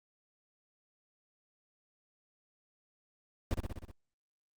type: noise with echo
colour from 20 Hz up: brown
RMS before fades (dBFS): -30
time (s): 3.51-3.54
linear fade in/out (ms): 0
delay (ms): 62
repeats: 6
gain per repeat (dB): -3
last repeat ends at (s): 3.912
effects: Opus 48 kbps